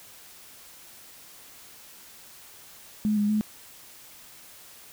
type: tone with pitch steps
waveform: sine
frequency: 212.2 / 206.8 / 213.1 Hz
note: G#3 / G#3 / G#3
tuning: +38 / -7 / +45 cents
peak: -21 dBFS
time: 3.05-3.41 s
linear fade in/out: 0 ms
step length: 120 ms
effects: white hiss -49 dBFS RMS until 4.92 s